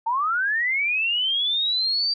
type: linear sweep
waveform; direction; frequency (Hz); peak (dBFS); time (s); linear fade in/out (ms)
sine; up; 880 to 4698; -20; 0.06-2.14; 10
effects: none